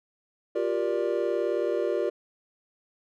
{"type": "chord", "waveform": "triangle", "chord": "G minor seventh", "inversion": "third", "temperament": "just", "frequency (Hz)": [352.8, 392, 470.4, 588], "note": ["F4", "G4", "Bb4", "D5"], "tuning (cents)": [18, 0, 16, 2], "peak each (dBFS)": -28, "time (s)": [0.55, 2.1], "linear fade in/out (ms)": 10, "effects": []}